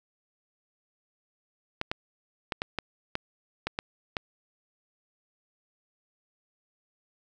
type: clicks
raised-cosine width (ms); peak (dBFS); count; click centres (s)
0.3; -13; 9; 1.814 / 1.915 / 2.522 / 2.619 / 2.787 / 3.154 / 3.67 / 3.789 / 4.168
effects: none